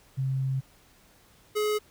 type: tone pair in turn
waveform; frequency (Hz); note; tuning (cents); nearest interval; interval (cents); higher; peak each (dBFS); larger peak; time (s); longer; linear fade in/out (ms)
sine / square; 133.2 / 422.9; C3 / G#4; +31 / +31; octave + minor sixth; 2000; second; -25; neither; 0.17-0.61 / 1.55-1.79; first; 20
effects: pink hiss -59 dBFS RMS until 1.9 s